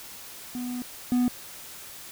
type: tone pair in turn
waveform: triangle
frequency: 246.9 / 246.9 Hz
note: B3 / B3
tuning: 0 / 0 cents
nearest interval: unison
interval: 0 cents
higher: neither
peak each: -28 / -18 dBFS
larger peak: second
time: 0.55-0.82 / 1.12-1.28 s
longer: first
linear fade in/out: 0 ms
effects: white hiss -43 dBFS RMS until 2.11 s